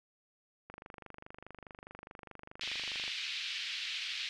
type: click train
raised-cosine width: 0.5 ms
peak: -32 dBFS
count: 60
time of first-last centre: 0.7-3.079 s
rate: 24.8 Hz
type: band-pass noise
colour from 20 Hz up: pink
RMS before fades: -39 dBFS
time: 2.61-4.29 s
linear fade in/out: 0 ms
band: 2400 to 4200 Hz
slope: 24 dB/octave
effects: none